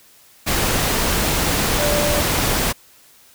sine tone in noise, 587.3 Hz, D5, in tune, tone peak -20 dBFS, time 1.78-2.21 s, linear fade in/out 20 ms, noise pink, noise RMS -19 dBFS, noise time 0.46-2.73 s, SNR -4 dB, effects white hiss -50 dBFS RMS until 3.34 s

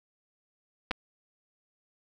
clicks, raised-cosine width 0.3 ms, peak -14 / -14 dBFS, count 2, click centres 0.91 / 0.914 s, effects none

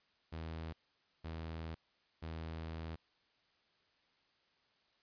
sawtooth tone bursts at uneven times, 80.9 Hz, E2, 32 cents flat, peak -38 dBFS, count 3, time 0.32-0.73 / 1.24-1.75 / 2.22-2.96 s, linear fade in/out 10 ms, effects white hiss -74 dBFS RMS until 5.02 s + resampled to 11025 Hz

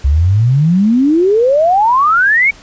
sine exponential sweep, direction up, 65.41 to 2288 Hz, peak -7 dBFS, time 0.04-2.51 s, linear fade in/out 10 ms, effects pink hiss -39 dBFS RMS until 2.62 s + resampled to 16000 Hz

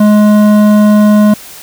triangle tone with hard clipping, 210 Hz, G#3, 19 cents sharp, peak -5 dBFS, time 0-1.34 s, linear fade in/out 5 ms, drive 15 dB, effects white hiss -31 dBFS RMS until 1.62 s

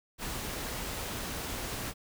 pink noise, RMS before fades -37 dBFS, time 0.18-1.94 s, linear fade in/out 50 ms, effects none

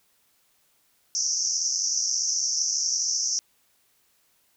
white band-pass noise, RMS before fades -26 dBFS, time 1.15-3.39 s, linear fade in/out 0 ms, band 5400 to 6200 Hz, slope 96 dB/octave, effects white hiss -66 dBFS RMS until 4.56 s

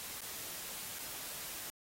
white noise with dropouts, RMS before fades -44 dBFS, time 0-1.7 s, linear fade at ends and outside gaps 0 ms, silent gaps 0.207-0.217 / 0.987-0.991 s, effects AAC 48 kbps

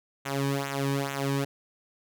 sawtooth tone with flanger, 138.59 Hz, C#3, in tune, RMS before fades -29 dBFS, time 0.25-1.45 s, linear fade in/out 10 ms, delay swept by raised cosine 0.2 to 1.5 ms, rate 2.3 Hz, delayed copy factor -0.8, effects none

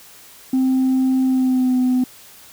sine tone with pitch glide, 260.8 to 253.1 Hz, C4 to B3, -5 to +43 cents, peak -12 dBFS, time 0.53-2.04 s, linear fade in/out 5 ms, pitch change -52 cents, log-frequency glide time 1.25-1.77 s, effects tanh soft clip ceiling -12 dBFS + white hiss -44 dBFS RMS until 2.52 s

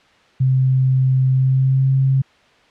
sine tone with pitch glide, 130.81 to 133.87 Hz, C3 to C3, 0 to +40 cents, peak -12 dBFS, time 0.4-2.22 s, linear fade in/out 10 ms, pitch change +40 cents, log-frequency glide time 1.32-1.92 s, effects white hiss -52 dBFS RMS until 2.7 s + low-pass 3000 Hz 12 dB/octave

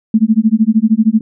sine tone with tremolo, 220 Hz, A3, in tune, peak -4 dBFS, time 0.14-1.21 s, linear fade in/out 2 ms, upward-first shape sine, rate 13 Hz, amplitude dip 100%, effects none

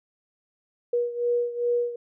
sine beating tone pair, 479.8 / 482.3 Hz, A#4 / B4, +50 / -41 cents, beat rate 2.5 Hz, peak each -24 / -28 dBFS, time 0.93-1.96 s, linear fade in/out 5 ms, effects none

